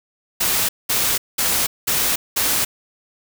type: noise bursts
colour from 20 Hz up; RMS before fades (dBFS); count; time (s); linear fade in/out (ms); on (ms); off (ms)
white; -19; 5; 0.4-2.65; 10; 290; 200
effects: none